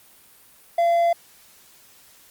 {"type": "tone", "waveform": "triangle", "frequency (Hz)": 683, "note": "F5", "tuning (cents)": -39, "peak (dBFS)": -14, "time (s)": [0.78, 1.13], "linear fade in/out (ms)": 5, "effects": ["white hiss -52 dBFS RMS until 2.3 s", "Opus 32 kbps"]}